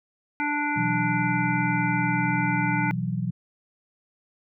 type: harmonic tone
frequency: 293.7 Hz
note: D4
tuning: in tune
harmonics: 1 / 3 / 5 / 7 / 8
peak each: -29 / -28 / -30 / -31 / -33 dBFS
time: 0.4-2.91 s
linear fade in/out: 0 ms
type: chord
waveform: sine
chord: B suspended fourth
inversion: none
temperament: equal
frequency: 123.47 / 164.81 / 185 Hz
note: B2 / E3 / F#3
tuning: 0 / 0 / 0 cents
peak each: -29 dBFS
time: 0.76-3.31 s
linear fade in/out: 10 ms
effects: none